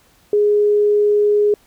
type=tone; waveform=sine; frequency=415.3 Hz; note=G#4; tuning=in tune; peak=-11 dBFS; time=0.33-1.54 s; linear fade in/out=2 ms; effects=pink hiss -54 dBFS RMS until 1.66 s